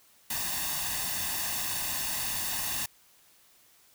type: noise with comb filter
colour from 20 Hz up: white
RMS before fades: -32 dBFS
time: 0.3-2.86 s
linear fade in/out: 5 ms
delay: 1.1 ms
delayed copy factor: +0.7
effects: white hiss -61 dBFS RMS until 3.94 s